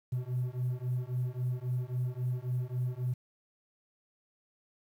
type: beating tone pair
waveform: triangle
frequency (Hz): 123.47 / 127.17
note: B2 / C3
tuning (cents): 0 / -49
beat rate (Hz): 3.7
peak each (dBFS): -31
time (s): 0.12-3.14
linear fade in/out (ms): 10
effects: tanh soft clip ceiling -24 dBFS + 10-bit